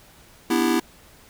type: chord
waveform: square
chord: E minor seventh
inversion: second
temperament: just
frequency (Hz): 247.2 / 296.7 / 329.6 / 395.6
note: B3 / D4 / E4 / G4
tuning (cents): +2 / +18 / 0 / +16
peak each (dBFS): -24 / -28 / -22 / -28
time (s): 0.5-0.8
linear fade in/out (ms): 5
effects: pink hiss -51 dBFS RMS until 1.29 s